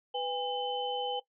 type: tone cluster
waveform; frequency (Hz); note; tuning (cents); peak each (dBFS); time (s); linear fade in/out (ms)
sine; 496.1 / 810 / 3044; B4 / G#5 / F#7; +8 / -43 / +48; -35 / -34 / -37; 0.14-1.2; 10
effects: noise-tail reverb RT60 0.1 s tail -17 dB re dry